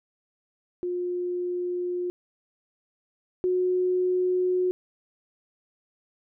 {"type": "tone pair in turn", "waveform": "sine", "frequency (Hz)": [356.4, 364.9], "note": ["F4", "F#4"], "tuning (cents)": [35, -24], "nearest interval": "unison", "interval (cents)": 41, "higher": "second", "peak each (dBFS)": [-26, -21], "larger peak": "second", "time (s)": [[0.83, 2.1], [3.44, 4.71]], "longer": "neither", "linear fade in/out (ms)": 0, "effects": []}